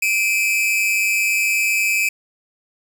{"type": "tone pair together", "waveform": "45% pulse", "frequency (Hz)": [2356, 2555], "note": ["D7", "D#7"], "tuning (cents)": [5, 45], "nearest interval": "minor second", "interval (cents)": 140, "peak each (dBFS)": -19, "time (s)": [0.02, 2.09], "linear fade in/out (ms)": 5, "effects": []}